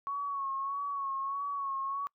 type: tone with vibrato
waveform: sine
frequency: 1108 Hz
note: C#6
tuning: 1 cent flat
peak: -32 dBFS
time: 0.07-2.07 s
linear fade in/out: 0 ms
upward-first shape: sine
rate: 1.6 Hz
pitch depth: 42 cents each way
effects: noise-tail reverb RT60 0.1 s tail -26 dB re dry